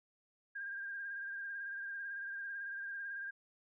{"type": "tone with vibrato", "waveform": "sine", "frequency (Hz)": 1603, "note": "G6", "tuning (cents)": 38, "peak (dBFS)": -40, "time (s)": [0.55, 3.31], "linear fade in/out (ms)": 10, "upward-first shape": "sine", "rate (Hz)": 18, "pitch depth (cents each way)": 34, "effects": []}